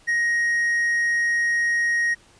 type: tone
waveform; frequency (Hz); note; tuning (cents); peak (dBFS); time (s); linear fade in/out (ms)
triangle; 1878; A#6; +12; -17; 0.07-2.15; 20
effects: pink hiss -54 dBFS RMS until 2.39 s + resampled to 22050 Hz